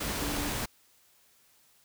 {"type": "tone in noise", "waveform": "sine", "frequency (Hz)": 290, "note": "D4", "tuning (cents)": -22, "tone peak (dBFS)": -36, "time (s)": [0.21, 0.5], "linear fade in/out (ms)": 10, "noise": "pink", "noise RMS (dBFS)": -33, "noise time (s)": [0, 0.66], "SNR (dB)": -6, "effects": ["white hiss -64 dBFS RMS until 1.84 s"]}